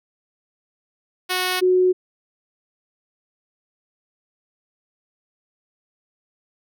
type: tone pair in turn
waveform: 5% pulse / sine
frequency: 367 / 367 Hz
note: F#4 / F#4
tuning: -14 / -14 cents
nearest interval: unison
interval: 0 cents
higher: neither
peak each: -9 / -13 dBFS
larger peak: first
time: 1.29-1.61 / 1.61-1.93 s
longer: neither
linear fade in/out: 20 ms
effects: none